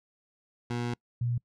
20% pulse / sine tone pair in turn, 120 / 120 Hz, B2 / B2, -49 / -49 cents, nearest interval unison, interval 0 cents, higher neither, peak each -25 / -26 dBFS, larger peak first, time 0.7-0.94 / 1.21-1.38 s, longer first, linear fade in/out 5 ms, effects noise-tail reverb RT60 0.1 s tail -26 dB re dry + low-pass 6000 Hz 12 dB/octave

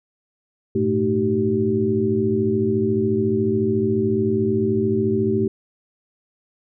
sine tone cluster, 101.3 / 115.2 / 220.1 / 309.3 / 383.6 Hz, G#2 / A#2 / A3 / D#4 / G4, -43 / -20 / +1 / -10 / -37 cents, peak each -29 / -27 / -22 / -26 / -20 dBFS, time 0.75-5.48 s, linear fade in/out 5 ms, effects none

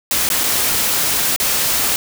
white noise with dropouts, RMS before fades -17 dBFS, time 0.11-1.96 s, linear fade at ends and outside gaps 1 ms, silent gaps 0.29-0.301 / 0.436-0.439 / 1.362-1.4 s, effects none

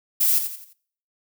violet noise with echo, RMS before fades -19 dBFS, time 0.2-0.39 s, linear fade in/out 10 ms, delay 86 ms, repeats 4, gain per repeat -8 dB, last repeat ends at 0.734 s, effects noise-tail reverb RT60 0.6 s tail -24 dB re dry

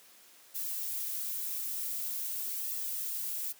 violet noise with flanger, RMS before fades -36 dBFS, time 0.54-3.53 s, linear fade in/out 20 ms, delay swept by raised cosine 1.3 to 5.8 ms, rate 0.46 Hz, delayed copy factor -0.55, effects white hiss -58 dBFS RMS until 3.59 s + high-pass 200 Hz 12 dB/octave

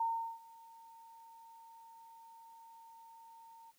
sine tone with ADSR envelope, 914 Hz, A#5, 34 cents flat, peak -30 dBFS, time 0-3.72 s, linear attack 6 ms, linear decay 380 ms, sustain -24 dB, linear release 23 ms, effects white hiss -72 dBFS RMS until 3.78 s

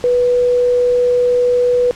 sine tone, 491.4 Hz, B4, 9 cents flat, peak -10 dBFS, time 0.04-1.91 s, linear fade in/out 0 ms, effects pink hiss -36 dBFS RMS until 1.95 s + low-pass 7000 Hz 12 dB/octave

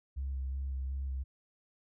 sine tone with vibrato, 67 Hz, C2, 42 cents sharp, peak -32 dBFS, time 0.16-1.24 s, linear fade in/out 20 ms, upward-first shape square, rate 2.7 Hz, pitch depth 20 cents each way, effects tanh soft clip ceiling -30 dBFS

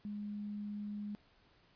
sine tone, 207 Hz, G#3, 5 cents flat, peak -39 dBFS, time 0.05-1.15 s, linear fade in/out 0 ms, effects pink hiss -68 dBFS RMS until 1.75 s + resampled to 11025 Hz

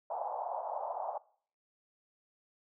pink band-pass noise, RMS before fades -38 dBFS, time 0.1-1.18 s, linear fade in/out 5 ms, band 610 to 940 Hz, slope 48 dB/octave, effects noise-tail reverb RT60 0.5 s tail -20 dB re dry

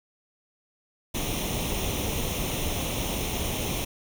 pink noise with comb filter, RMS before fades -29 dBFS, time 1.14-3.85 s, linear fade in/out 10 ms, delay 0.32 ms, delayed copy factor +0.7, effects none

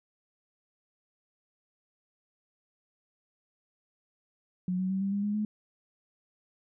sine tone with pitch steps, 182 / 186.68 / 191.49 / 196.42 / 201.5 / 206.7 / 212 Hz, F#3 / F#3 / G3 / G3 / G3 / G#3 / G#3, -28 / +16 / -40 / +4 / +48 / -8 / +36 cents, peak -27 dBFS, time 4.68-5.45 s, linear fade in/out 2 ms, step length 110 ms, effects none

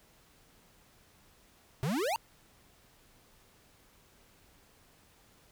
square exponential sweep, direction up, 123.47 to 963 Hz, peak -30 dBFS, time 1.83-2.16 s, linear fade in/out 0 ms, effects pink hiss -63 dBFS RMS until 5.51 s

